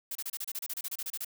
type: noise bursts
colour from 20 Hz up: blue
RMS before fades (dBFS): -36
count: 16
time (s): 0.11-1.248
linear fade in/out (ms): 5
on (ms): 43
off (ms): 30
effects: none